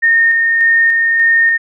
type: tone with tremolo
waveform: sine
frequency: 1834 Hz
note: A#6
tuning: 29 cents flat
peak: -7 dBFS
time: 0.02-1.58 s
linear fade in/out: 20 ms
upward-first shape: square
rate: 1.7 Hz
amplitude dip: 25%
effects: none